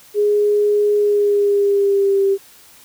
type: tone with pitch glide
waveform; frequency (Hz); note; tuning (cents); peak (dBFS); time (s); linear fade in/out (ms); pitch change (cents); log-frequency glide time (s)
sine; 414.8 to 392.4; G#4 to G4; -2 to +2; -12; 0.14-2.38; 50; -96; 0.97-2.25
effects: white hiss -46 dBFS RMS until 2.84 s